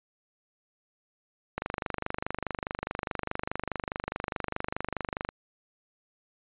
click train, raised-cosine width 0.5 ms, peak -15 dBFS, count 93, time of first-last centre 1.58-5.29 s, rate 24.8 Hz, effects resampled to 8000 Hz

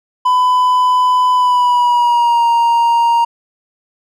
triangle tone with pitch glide, 1002 to 934.9 Hz, B5 to A#5, +25 to +5 cents, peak -7 dBFS, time 0.25-3.25 s, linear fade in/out 10 ms, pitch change -120 cents, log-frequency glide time 1.34-2.46 s, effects none

